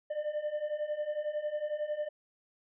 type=beating tone pair; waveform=triangle; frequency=593 / 604 Hz; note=D5 / D5; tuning=+17 / +48 cents; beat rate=11 Hz; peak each=-35 / -32 dBFS; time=0.1-2.09 s; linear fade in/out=10 ms; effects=resampled to 8000 Hz